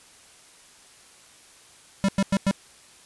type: tone bursts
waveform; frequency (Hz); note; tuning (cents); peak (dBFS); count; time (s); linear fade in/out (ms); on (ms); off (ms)
square; 196; G3; 0; -19; 4; 2.04-2.511; 0; 45; 97
effects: white hiss -52 dBFS RMS until 3.05 s + resampled to 24000 Hz